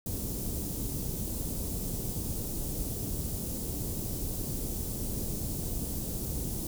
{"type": "band-stop noise", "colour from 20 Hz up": "pink", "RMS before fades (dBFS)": -34, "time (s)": [0.06, 6.67], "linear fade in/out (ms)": 2, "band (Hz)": [340, 8800], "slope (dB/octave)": 12, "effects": []}